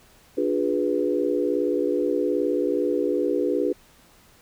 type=chord; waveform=sine; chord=D diminished seventh; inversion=none; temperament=equal with one note detuned; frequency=293.7 / 356.2 / 415.3 / 493.9 Hz; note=D4 / F4 / Ab4 / Cb5; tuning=0 / +34 / 0 / 0 cents; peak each=-26 dBFS; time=0.37-3.73 s; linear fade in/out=10 ms; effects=pink hiss -55 dBFS RMS until 4.41 s